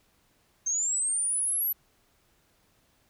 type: linear sweep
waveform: sine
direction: up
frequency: 6272 to 11920 Hz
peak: -25 dBFS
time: 0.66-1.73 s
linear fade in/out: 10 ms
effects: pink hiss -67 dBFS RMS until 3.09 s